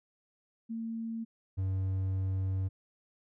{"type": "tone pair in turn", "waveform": ["sine", "triangle"], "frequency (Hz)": [226.8, 95.06], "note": ["A#3", "F#2"], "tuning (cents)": [-47, 47], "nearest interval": "octave + minor third", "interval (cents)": 1506, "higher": "first", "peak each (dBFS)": [-34, -27], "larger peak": "second", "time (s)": [[0.69, 1.25], [1.57, 2.69]], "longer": "second", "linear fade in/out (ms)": 20, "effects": []}